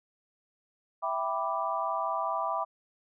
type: chord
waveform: sine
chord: E minor seventh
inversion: none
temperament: equal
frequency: 659.3 / 784 / 987.8 / 1174.7 Hz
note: E5 / G5 / B5 / D6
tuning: 0 / 0 / 0 / 0 cents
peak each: -34 / -35 / -33 / -33 dBFS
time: 1.02-2.65 s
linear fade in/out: 20 ms
effects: none